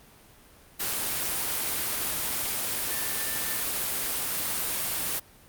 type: tone in noise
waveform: sine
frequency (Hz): 1780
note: A6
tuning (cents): +20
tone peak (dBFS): -39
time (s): 2.88-3.64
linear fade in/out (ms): 20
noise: white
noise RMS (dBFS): -29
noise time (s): 0.79-5.2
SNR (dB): -13
effects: pink hiss -54 dBFS RMS until 5.48 s + Opus 32 kbps